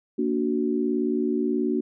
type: chord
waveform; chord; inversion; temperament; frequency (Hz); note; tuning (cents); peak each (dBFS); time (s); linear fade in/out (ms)
sine; Bb augmented; none; equal with one note detuned; 233.1 / 291.6 / 370; Bb3 / D4 / F#4; 0 / -12 / 0; -26; 0.18-1.81; 10
effects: none